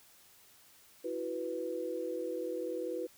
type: chord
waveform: sine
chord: E suspended second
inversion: none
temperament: equal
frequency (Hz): 329.6 / 370 / 493.9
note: E4 / F#4 / B4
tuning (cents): 0 / 0 / 0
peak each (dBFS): -40 / -40 / -37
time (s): 1.04-3.07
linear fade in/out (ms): 10
effects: white hiss -61 dBFS RMS until 3.17 s